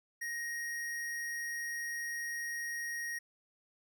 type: tone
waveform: square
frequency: 1875 Hz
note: A#6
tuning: 10 cents sharp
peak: -37 dBFS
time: 0.21-3.19 s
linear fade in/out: 10 ms
effects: none